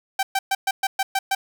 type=tone bursts; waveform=sawtooth; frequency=777 Hz; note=G5; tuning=16 cents flat; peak=-15 dBFS; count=8; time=0.19-1.35 s; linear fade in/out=5 ms; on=40 ms; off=120 ms; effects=none